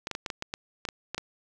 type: clicks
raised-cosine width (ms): 0.2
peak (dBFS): -15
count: 11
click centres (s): 0.071 / 0.113 / 0.151 / 0.262 / 0.302 / 0.424 / 0.539 / 0.852 / 0.888 / 1.146 / 1.18
effects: none